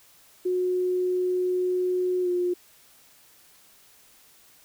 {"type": "tone with pitch glide", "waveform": "sine", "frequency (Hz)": [364.2, 356.3], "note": ["F#4", "F4"], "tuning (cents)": [-27, 35], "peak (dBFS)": -22, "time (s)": [0.45, 2.54], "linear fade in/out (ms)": 10, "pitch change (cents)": -38, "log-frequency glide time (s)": [2.22, 2.28], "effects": ["white hiss -56 dBFS RMS until 4.64 s"]}